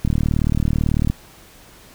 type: click train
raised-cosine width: 5 ms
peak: -6 dBFS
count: 41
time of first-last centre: 0.05-1.1 s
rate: 38.1 Hz
effects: pink hiss -46 dBFS RMS until 1.94 s